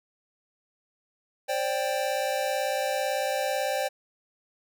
square chord, C suspended second, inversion none, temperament equal with one note detuned, 529.3 / 587.3 / 784 Hz, C5 / D5 / G5, +20 / 0 / 0 cents, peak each -31 dBFS, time 1.48-3.89 s, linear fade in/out 20 ms, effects none

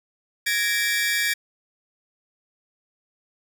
sawtooth tone cluster, 1673 / 1851 / 2328 Hz, G#6 / A#6 / D7, +12 / -13 / -16 cents, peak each -22 dBFS, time 0.46-1.34 s, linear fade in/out 10 ms, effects none

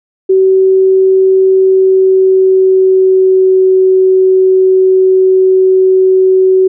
sine tone with pitch glide, 380 to 376.1 Hz, F#4 to F#4, +46 to +28 cents, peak -4 dBFS, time 0.29-6.68 s, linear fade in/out 10 ms, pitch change -18 cents, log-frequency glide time 1.48-3.64 s, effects none

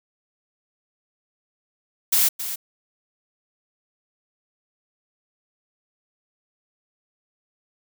blue noise with echo, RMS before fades -18 dBFS, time 2.12-2.29 s, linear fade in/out 10 ms, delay 270 ms, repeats 1, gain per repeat -11 dB, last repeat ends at 2.56 s, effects none

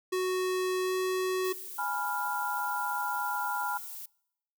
square tone with pitch glide, 370 to 372.1 Hz, F#4 to F#4, 0 to +10 cents, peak -28 dBFS, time 0.12-1.53 s, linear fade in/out 10 ms, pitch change +10 cents, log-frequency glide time 0.83-0.93 s
violet noise, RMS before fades -42 dBFS, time 1.44-4.06 s, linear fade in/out 5 ms
sine chord, F diminished, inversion first, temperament equal, 830.6 / 987.8 / 1396.9 Hz, Ab5 / Cb6 / F6, 0 / 0 / 0 cents, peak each -34 dBFS, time 1.78-3.78 s, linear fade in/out 10 ms
effects noise-tail reverb RT60 0.8 s tail -25 dB re dry

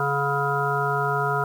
harmonic tone with a mistuned harmonic, 140.7 Hz, C#3, 26 cents sharp, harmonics 1 / 3 / 5 / 7 / 9 / 10, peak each -28 / -28 / -28 / -28 / -28 / -28 dBFS, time 0-1.44 s, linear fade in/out 2 ms, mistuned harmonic 5, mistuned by +25 cents, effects 8-bit

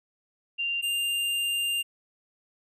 sine / square tone pair in turn, 2783 / 2797 Hz, F7 / F7, -7 / +2 cents, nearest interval unison, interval 9 cents, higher second, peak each -26 dBFS, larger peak neither, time 0.58-0.82 / 0.82-1.83 s, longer second, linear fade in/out 20 ms, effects resampled to 32000 Hz

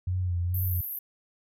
sine tone with vibrato, 89.5 Hz, F2, 43 cents sharp, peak -25 dBFS, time 0.07-0.81 s, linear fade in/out 5 ms, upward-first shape sine, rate 2.3 Hz, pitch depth 50 cents each way
pink band-pass noise, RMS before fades -35 dBFS, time 0.54-0.99 s, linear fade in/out 5 ms, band 12000 to 14000 Hz, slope 96 dB/octave
effects none

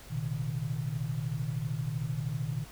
sine tone cluster, 118.3 / 131.2 / 154.2 Hz, A#2 / C3 / D#3, +26 / +5 / -15 cents, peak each -35 / -36 / -34 dBFS, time 0.1-2.65 s, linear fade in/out 20 ms, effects added 50 Hz sine -51 dBFS peak until 2.71 s + pink hiss -51 dBFS RMS until 2.71 s

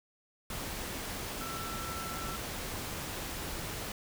sine tone in noise, 1336 Hz, E6, 23 cents sharp, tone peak -41 dBFS, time 1.41-2.36 s, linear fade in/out 2 ms, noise pink, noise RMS -39 dBFS, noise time 0.5-3.92 s, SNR -5 dB, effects none

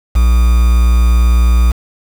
triangle tone with quantisation, 59.2 Hz, A#1, 27 cents sharp, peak -4 dBFS, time 0.15-1.72 s, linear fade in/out 10 ms, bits 4, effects none

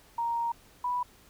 sine tone pair in turn, 934 / 984.4 Hz, A#5 / B5, +3 / -6 cents, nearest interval minor second, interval 91 cents, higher second, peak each -27 dBFS, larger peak neither, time 0.18-0.52 / 0.84-1.03 s, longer first, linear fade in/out 5 ms, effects pink hiss -58 dBFS RMS until 1.29 s

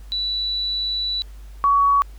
sine tone pair in turn, 3951 / 1125.8 Hz, B7 / C#6, 0 / +26 cents, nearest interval octave + minor seventh, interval 2174 cents, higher first, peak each -21 / -13 dBFS, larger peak second, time 0.12-1.22 / 1.64-2.02 s, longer first, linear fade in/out 0 ms, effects added 50 Hz sine -36 dBFS peak until 2.18 s + pink hiss -54 dBFS RMS until 2.18 s

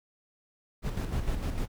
brown noise with tremolo, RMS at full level -29 dBFS, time 0.82-1.68 s, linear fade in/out 50 ms, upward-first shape square, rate 6.6 Hz, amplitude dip 50%, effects none

